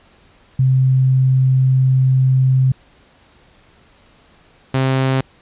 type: tone pair in turn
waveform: sine / sawtooth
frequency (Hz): 130.81 / 132.33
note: C3 / C3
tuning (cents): 0 / +20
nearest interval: unison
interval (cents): 20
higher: second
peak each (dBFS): -10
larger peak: neither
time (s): 0.59-2.72 / 4.74-5.21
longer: first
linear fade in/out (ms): 5
effects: pink hiss -51 dBFS RMS until 5.41 s + resampled to 8000 Hz